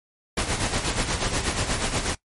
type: noise with tremolo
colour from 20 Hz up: pink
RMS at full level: -23 dBFS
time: 0.37-2.15 s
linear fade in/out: 5 ms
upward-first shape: sine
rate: 8.3 Hz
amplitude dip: 60%
effects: noise-tail reverb RT60 0.1 s tail -18 dB re dry + MP3 48 kbps